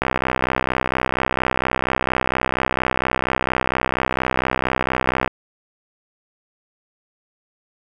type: click train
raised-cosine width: 0.5 ms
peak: -3 dBFS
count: 339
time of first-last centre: 0.02-5.277 s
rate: 64.3 Hz
effects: 7-bit